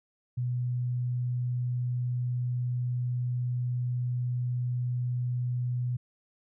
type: tone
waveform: sine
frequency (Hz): 123.47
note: B2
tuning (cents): 0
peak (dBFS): -27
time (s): 0.37-5.97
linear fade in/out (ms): 10
effects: none